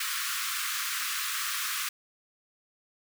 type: high-pass noise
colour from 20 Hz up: pink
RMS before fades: -32 dBFS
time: 0-1.89 s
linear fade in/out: 5 ms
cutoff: 1100 Hz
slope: 96 dB/octave
effects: none